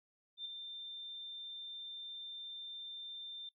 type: tone with ADSR envelope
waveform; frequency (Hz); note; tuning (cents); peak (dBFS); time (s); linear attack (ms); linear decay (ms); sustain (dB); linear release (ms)
sine; 3583; A7; +31; -38; 0.37-3.49; 83; 5; -6; 3
effects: noise-tail reverb RT60 0.1 s tail -18 dB re dry